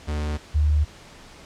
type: tone pair in turn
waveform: 45% pulse / sine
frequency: 75 / 75 Hz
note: D2 / D2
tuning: +37 / +37 cents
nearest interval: unison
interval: 0 cents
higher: neither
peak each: -24 / -16 dBFS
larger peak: second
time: 0.07-0.38 / 0.54-0.85 s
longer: neither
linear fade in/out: 20 ms
effects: pink hiss -46 dBFS RMS until 1.45 s + low-pass 7000 Hz 12 dB/octave